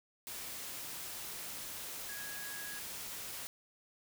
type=tone in noise; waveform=sine; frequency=1659 Hz; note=G#6; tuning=2 cents flat; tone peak=-46 dBFS; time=2.09-2.79 s; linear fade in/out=0 ms; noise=white; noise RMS=-44 dBFS; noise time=0.27-3.47 s; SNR=-5 dB; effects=none